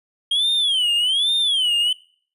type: tone with vibrato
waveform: triangle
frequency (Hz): 3205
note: G7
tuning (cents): +38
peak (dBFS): -15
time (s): 0.31-1.93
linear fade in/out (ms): 5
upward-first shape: sine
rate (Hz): 1.2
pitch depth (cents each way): 220
effects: noise-tail reverb RT60 0.5 s tail -22 dB re dry + resampled to 32000 Hz